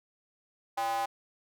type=tone with high-pass filter; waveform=square; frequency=113.9 Hz; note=A#2; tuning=40 cents flat; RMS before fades=-31 dBFS; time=0.77-1.06 s; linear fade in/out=10 ms; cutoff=810 Hz; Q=5.5; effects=none